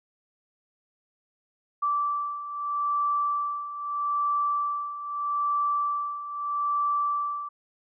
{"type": "beating tone pair", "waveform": "sine", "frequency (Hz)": [1164, 1164.79], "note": ["D6", "D6"], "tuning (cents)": [-16, -15], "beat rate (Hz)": 0.79, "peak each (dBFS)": [-31, -26], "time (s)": [1.82, 7.49], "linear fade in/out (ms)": 10, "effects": []}